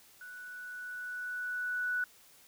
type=tone with level ramp; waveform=sine; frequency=1480 Hz; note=F#6; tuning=in tune; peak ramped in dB=-45 to -29 dBFS; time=0.21-2.04 s; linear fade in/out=2 ms; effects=white hiss -60 dBFS RMS until 2.47 s